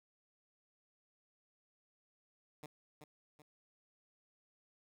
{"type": "tone with echo", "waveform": "10% pulse", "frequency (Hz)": 150.1, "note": "D3", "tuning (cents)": 38, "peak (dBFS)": -39, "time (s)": [2.63, 2.66], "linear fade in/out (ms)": 2, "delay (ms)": 380, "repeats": 2, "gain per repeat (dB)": -6, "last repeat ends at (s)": 3.42, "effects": []}